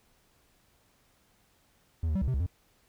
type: tone with pitch steps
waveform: triangle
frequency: 81.6 / 76.8 / 192 / 67.4 / 129.4 / 67.6 / 88.2 Hz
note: E2 / D#2 / G3 / C#2 / C3 / C#2 / F2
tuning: -17 / -22 / -36 / -48 / -19 / -43 / +18 cents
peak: -24 dBFS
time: 2.03-2.464 s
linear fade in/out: 5 ms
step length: 62 ms
effects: pink hiss -67 dBFS RMS until 2.88 s